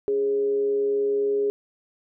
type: tone with frequency modulation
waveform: sine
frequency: 411.5 Hz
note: G#4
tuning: 16 cents flat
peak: -20 dBFS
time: 0.08-1.5 s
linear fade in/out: 0 ms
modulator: 130 Hz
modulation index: 0.23
effects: none